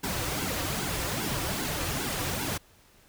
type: noise with flanger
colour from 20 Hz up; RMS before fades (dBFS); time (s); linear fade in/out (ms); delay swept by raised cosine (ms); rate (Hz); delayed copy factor
pink; -31; 0.03-2.58; 10; 1.6 to 4.8; 2.5; -0.85
effects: pink hiss -59 dBFS RMS until 3.08 s